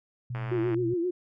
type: tone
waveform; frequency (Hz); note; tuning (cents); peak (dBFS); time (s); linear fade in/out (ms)
sine; 122.7; B2; -11; -31; 0.3-0.94; 5
type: click train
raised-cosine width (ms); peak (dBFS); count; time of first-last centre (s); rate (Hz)
0.5; -24; 44; 0.35-0.744; 109
type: tone with vibrato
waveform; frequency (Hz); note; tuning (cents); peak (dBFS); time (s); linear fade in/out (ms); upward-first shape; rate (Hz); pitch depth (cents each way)
sine; 349.2; F4; 0; -25; 0.51-1.11; 10; sine; 7.6; 82
effects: none